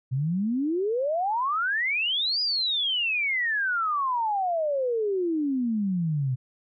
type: exponential two-way sweep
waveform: sine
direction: up then down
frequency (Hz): 123.47 to 4978 to 123.47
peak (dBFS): -23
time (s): 0.11-6.36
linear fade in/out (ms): 20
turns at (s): 2.41
effects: none